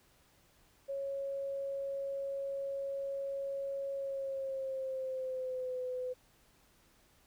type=tone with pitch glide; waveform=sine; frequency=551 to 505.3 Hz; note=C#5 to B4; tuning=-11 to +40 cents; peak=-35 dBFS; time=0.88-6.14 s; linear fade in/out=20 ms; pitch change=-149 cents; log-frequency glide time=3.93-5.81 s; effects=pink hiss -67 dBFS RMS until 7.26 s